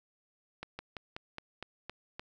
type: slowing click train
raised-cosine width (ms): 0.3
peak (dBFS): -24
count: 8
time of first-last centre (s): 0.63-2.195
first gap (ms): 160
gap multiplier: 1.11
effects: none